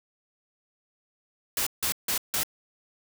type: noise bursts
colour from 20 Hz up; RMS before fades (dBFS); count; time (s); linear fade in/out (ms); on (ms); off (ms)
white; -27; 4; 1.57-2.434; 2; 96; 160
effects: none